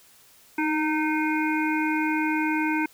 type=harmonic tone with a mistuned harmonic; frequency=307.2 Hz; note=D#4; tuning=22 cents flat; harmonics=1 / 3 / 5 / 7 / 8; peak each=-24 / -29 / -31 / -32 / -33 dBFS; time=0.58-2.86 s; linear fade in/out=5 ms; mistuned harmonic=1; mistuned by=+22 cents; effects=white hiss -55 dBFS RMS until 2.93 s